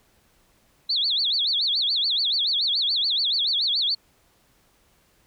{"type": "tone with vibrato", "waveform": "sine", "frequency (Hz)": 3869, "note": "B7", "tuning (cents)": -36, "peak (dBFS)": -20, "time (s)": [0.89, 3.95], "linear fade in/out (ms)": 10, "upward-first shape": "sine", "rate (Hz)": 7, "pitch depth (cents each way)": 290, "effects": ["pink hiss -62 dBFS RMS until 5.26 s"]}